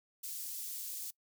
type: high-pass noise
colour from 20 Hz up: white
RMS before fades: -42 dBFS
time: 0.23-1.11 s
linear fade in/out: 10 ms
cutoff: 5700 Hz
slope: 12 dB/octave
effects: noise-tail reverb RT60 0.1 s tail -23 dB re dry